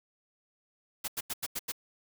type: noise bursts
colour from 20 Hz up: white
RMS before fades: -34 dBFS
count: 6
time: 1.04-1.721 s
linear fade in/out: 10 ms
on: 41 ms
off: 87 ms
effects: none